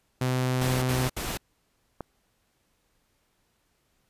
sawtooth tone, 127.7 Hz, C3, 42 cents flat, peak -20 dBFS, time 0.21-1.08 s, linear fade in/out 5 ms
pink noise bursts, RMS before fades -32 dBFS, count 3, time 0.61-1.374 s, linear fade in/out 5 ms, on 210 ms, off 67 ms
clicks, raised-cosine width 1 ms, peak -20 dBFS, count 2, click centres 0.827 / 2.007 s
effects pink hiss -71 dBFS RMS until 4.09 s + resampled to 32000 Hz

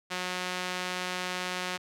sawtooth tone with band-pass filter, 181.8 Hz, F#3, 30 cents flat, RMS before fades -34 dBFS, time 0.1-1.78 s, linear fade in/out 20 ms, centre 2900 Hz, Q 0.6, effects none

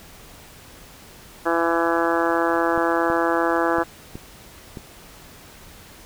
harmonic tone, 167.6 Hz, E3, 29 cents sharp, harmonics 2 / 3 / 4 / 5 / 6 / 7 / 8 / 9 / 10, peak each -23 / -25 / -26 / -27 / -28 / -28 / -29 / -30 / -30 dBFS, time 1.45-3.84 s, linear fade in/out 20 ms
clicks, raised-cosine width 3 ms, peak -20 dBFS, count 5, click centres 2.777 / 3.101 / 3.784 / 4.155 / 4.772 s
effects pink hiss -45 dBFS RMS until 6.05 s

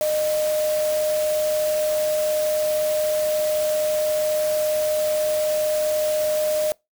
sine tone in noise, 612 Hz, D#5, 29 cents flat, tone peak -19 dBFS, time 0.01-6.72 s, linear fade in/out 0 ms, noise white, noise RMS -32 dBFS, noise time 0.01-6.72 s, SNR +10 dB, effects noise-tail reverb RT60 0.2 s tail -24 dB re dry

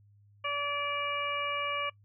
harmonic tone with a mistuned harmonic, 575 Hz, D5, 37 cents flat, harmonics 1 / 2 / 3 / 4 / 5, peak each -38 / -33 / -43 / -36 / -38 dBFS, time 0.44-1.9 s, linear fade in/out 10 ms, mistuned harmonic 4, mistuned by +27 cents, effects noise-tail reverb RT60 0.1 s tail -23 dB re dry + added 102 Hz sine -58 dBFS peak until 2.04 s

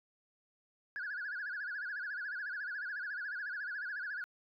sine tone with vibrato, 1568 Hz, G6, in tune, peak -36 dBFS, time 0.96-4.24 s, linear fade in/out 0 ms, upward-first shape sine, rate 14 Hz, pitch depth 160 cents each way, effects tanh soft clip ceiling -34 dBFS

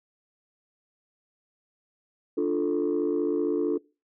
sine chord, D minor, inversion none, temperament equal, 293.7 / 349.2 / 440 Hz, D4 / F4 / A4, 0 / 0 / 0 cents, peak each -26 / -26 / -26 dBFS, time 2.37-3.78 s, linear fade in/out 10 ms, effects noise-tail reverb RT60 0.3 s tail -22 dB re dry + tanh soft clip ceiling -18 dBFS

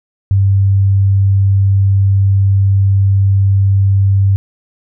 sine tone, 98 Hz, G2, in tune, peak -7 dBFS, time 0.31-4.36 s, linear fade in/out 0 ms, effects none

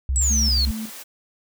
sine tone with vibrato, 66.1 Hz, C2, 18 cents sharp, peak -19 dBFS, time 0.09-0.71 s, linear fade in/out 0 ms, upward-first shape sine, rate 9.3 Hz, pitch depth 12 cents each way
sine exponential sweep, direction down, 7960 to 4178 Hz, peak -19 dBFS, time 0.16-0.65 s, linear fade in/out 0 ms
white high-pass noise, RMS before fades -38 dBFS, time 0.2-1.04 s, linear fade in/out 20 ms, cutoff 230 Hz, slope 48 dB/octave
sine tone with tremolo, 220 Hz, A3, in tune, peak -27 dBFS, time 0.3-0.9 s, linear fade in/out 10 ms, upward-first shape square, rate 2.7 Hz, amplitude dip 75%
effects none

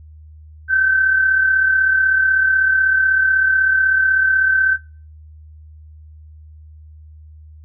sine tone pair together, 1508 / 1544.1 Hz, F#6 / G6, +32 / -27 cents, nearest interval unison, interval 41 cents, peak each -23 / -12 dBFS, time 0.68-4.78 s, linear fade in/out 50 ms, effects noise-tail reverb RT60 0.4 s tail -23 dB re dry + added 77 Hz sine -38 dBFS peak until 7.64 s

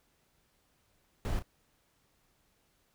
brown noise with echo, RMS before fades -32 dBFS, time 1.25-1.39 s, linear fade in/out 0 ms, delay 33 ms, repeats 1, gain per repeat -10 dB, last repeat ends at 1.423 s, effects pink hiss -72 dBFS RMS until 2.94 s

